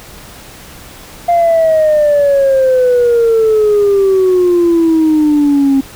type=exponential sweep; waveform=sine; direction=down; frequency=698.5 to 268.6 Hz; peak=-5 dBFS; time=1.28-5.81 s; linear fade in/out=10 ms; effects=tanh soft clip ceiling -4 dBFS + pink hiss -34 dBFS RMS until 5.95 s